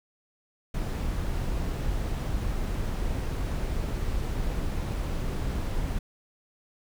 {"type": "noise", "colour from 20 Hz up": "brown", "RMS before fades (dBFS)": -29, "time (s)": [0.74, 5.99], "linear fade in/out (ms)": 5, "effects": []}